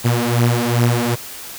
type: beating tone pair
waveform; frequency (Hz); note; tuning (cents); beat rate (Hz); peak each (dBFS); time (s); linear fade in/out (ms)
sawtooth; 118.2 / 120.7; A#2 / B2; +24 / -39; 2.5; -13; 0.04-1.16; 20
effects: white hiss -33 dBFS RMS until 1.58 s